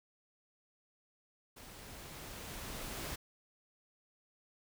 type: noise with level ramp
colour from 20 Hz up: pink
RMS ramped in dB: -53 to -41 dBFS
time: 1.56-3.16 s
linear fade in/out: 10 ms
effects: none